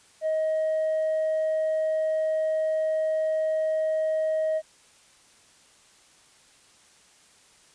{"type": "tone with tanh clipping", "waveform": "triangle", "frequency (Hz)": 630, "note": "D#5", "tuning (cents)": 21, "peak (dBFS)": -23, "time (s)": [0.21, 4.62], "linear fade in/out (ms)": 50, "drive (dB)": 6, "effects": ["white hiss -57 dBFS RMS until 7.74 s", "resampled to 22050 Hz"]}